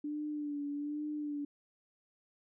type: tone with vibrato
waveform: sine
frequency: 293.7 Hz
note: D4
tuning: in tune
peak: -35 dBFS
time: 0.04-1.45 s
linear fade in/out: 5 ms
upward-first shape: sine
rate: 1.2 Hz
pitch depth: 39 cents each way
effects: none